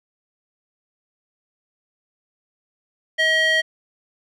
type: tone with band-pass filter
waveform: square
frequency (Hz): 636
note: D#5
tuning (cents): +38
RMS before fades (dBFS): -18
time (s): 3.18-3.62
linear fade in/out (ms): 20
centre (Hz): 2400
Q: 6.8
effects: none